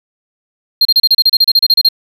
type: tone bursts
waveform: triangle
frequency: 4205 Hz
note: C8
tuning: 8 cents sharp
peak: -4 dBFS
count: 15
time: 0.81-1.888 s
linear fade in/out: 5 ms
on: 42 ms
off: 32 ms
effects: none